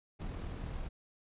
brown noise with amplitude modulation, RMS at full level -39 dBFS, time 0.19-0.89 s, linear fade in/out 20 ms, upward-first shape sine, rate 40.6 Hz, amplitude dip 30%, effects resampled to 8000 Hz

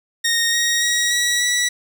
15% pulse tone with pitch steps, 1856 / 1878.7 / 1901.6 / 1924.8 / 1948.3 Hz, A#6 / A#6 / A#6 / B6 / B6, -8 / +13 / +34 / -45 / -24 cents, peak -10 dBFS, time 0.24-1.69 s, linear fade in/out 10 ms, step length 290 ms, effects none

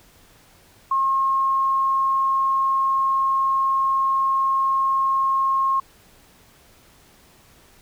sine tone, 1076 Hz, C6, 48 cents sharp, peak -17 dBFS, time 0.91-5.8 s, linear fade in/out 5 ms, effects pink hiss -53 dBFS RMS until 7.81 s

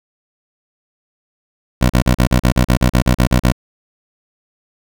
15% pulse tone bursts, 62.2 Hz, B1, 13 cents sharp, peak -3 dBFS, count 14, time 1.81-3.522 s, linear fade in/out 10 ms, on 87 ms, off 38 ms, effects none

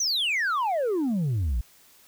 sine exponential sweep, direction down, 6250 to 51.91 Hz, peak -20 dBFS, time 0-1.61 s, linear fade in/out 5 ms, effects tanh soft clip ceiling -22 dBFS + white hiss -56 dBFS RMS until 2.07 s

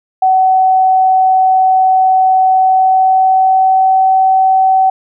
sine tone with pitch glide, 754 to 760.6 Hz, F#5 to F#5, +32 to +48 cents, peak -6 dBFS, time 0.22-4.9 s, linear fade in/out 5 ms, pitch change +16 cents, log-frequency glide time 2.5-4.06 s, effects none

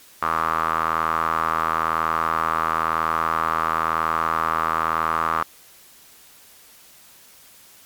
sawtooth tone with band-pass filter, 81 Hz, E2, 30 cents flat, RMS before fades -22 dBFS, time 0.22-5.43 s, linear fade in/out 5 ms, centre 1200 Hz, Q 6.7, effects white hiss -49 dBFS RMS until 7.85 s + MP3 96 kbps

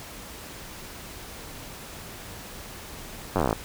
slowing click train, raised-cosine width 1 ms, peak -9 dBFS, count 13, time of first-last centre 3.36-3.529 s, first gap 10 ms, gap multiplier 1.06, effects pink hiss -41 dBFS RMS until 3.64 s

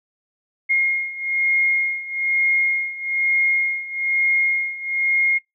sine beating tone pair, 2141 / 2142.1 Hz, C7 / C7, +39 / +40 cents, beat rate 1.1 Hz, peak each -22 / -19 dBFS, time 0.69-5.39 s, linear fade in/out 20 ms, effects noise-tail reverb RT60 0.2 s tail -26 dB re dry

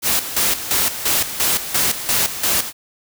white noise with tremolo, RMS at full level -17 dBFS, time 0.02-2.73 s, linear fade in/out 50 ms, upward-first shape square, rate 2.9 Hz, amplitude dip 70%, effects none

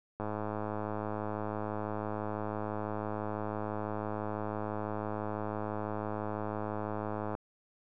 click train, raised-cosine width 1 ms, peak -22 dBFS, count 759, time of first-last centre 0.2-7.351 s, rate 106 Hz, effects none

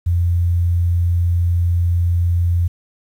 sine tone, 86.6 Hz, F2, 14 cents flat, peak -13 dBFS, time 0.06-2.68 s, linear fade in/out 10 ms, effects 8-bit

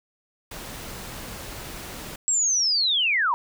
pink noise, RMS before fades -37 dBFS, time 0.51-2.16 s, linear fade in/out 5 ms
sine linear sweep, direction down, 7750 to 902 Hz, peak -19 dBFS, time 2.28-3.34 s, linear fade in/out 0 ms
effects none

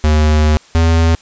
square tone pair in turn, 76.5 / 82.28 Hz, D#2 / E2, -29 / -3 cents, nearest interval minor second, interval 126 cents, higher second, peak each -9 dBFS, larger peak neither, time 0.04-0.57 / 0.75-1.15 s, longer first, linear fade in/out 0 ms, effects white hiss -44 dBFS RMS until 1.21 s + resampled to 16000 Hz

